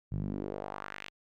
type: tone with band-pass filter sweep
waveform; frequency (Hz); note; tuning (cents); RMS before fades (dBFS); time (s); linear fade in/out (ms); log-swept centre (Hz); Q
sawtooth; 49.84; G1; +29; -38; 0.11-1.1; 20; 120 to 3000; 2
effects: none